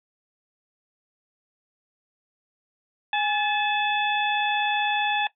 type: harmonic tone with a mistuned harmonic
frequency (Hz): 864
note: A5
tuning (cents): -32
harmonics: 1 / 2 / 3 / 4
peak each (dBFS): -24 / -27 / -29 / -30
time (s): 3.13-5.27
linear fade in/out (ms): 2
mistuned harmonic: 1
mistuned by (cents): -75
effects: noise-tail reverb RT60 0.1 s tail -17 dB re dry